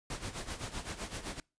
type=noise with tremolo; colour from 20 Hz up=pink; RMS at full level=-38 dBFS; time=0.1-1.4 s; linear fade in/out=2 ms; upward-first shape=sine; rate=7.8 Hz; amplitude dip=75%; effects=noise-tail reverb RT60 0.3 s tail -26 dB re dry + resampled to 22050 Hz